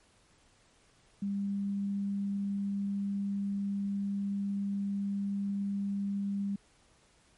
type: tone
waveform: sine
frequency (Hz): 199.6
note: G3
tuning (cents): +32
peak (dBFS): -30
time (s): 1.22-6.56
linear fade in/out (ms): 5
effects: pink hiss -65 dBFS RMS until 7.37 s + MP3 48 kbps